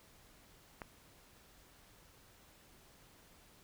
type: click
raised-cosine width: 0.5 ms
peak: -28 dBFS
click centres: 0.818 s
effects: pink hiss -63 dBFS RMS until 3.63 s